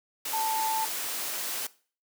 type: tone in noise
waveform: sine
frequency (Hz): 883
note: A5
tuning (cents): +6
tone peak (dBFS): -27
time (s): 0.33-0.85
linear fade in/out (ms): 5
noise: white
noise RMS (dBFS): -33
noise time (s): 0.25-1.67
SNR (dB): +3
effects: noise-tail reverb RT60 0.4 s tail -19 dB re dry + high-pass 300 Hz 12 dB/octave